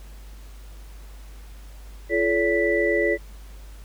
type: tone cluster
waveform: sine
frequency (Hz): 342.1 / 430.2 / 570 / 1974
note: F4 / A4 / C#5 / B6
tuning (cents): -36 / -39 / +48 / -1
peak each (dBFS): -24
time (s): 2.09-3.18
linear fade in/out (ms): 50
effects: added 50 Hz sine -39 dBFS peak until 3.84 s + pink hiss -52 dBFS RMS until 3.84 s